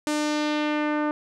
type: tone with low-pass filter sweep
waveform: sawtooth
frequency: 300 Hz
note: D4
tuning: 37 cents sharp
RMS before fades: -25 dBFS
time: 0.07-1.11 s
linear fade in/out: 0 ms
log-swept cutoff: 9000 to 1300 Hz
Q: 1.4
effects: none